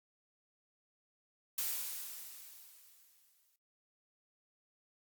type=noise with exponential decay; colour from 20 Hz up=blue; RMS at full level=-35 dBFS; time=1.58-3.56 s; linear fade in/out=2 ms; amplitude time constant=430 ms; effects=noise-tail reverb RT60 0.2 s tail -18 dB re dry + Opus 48 kbps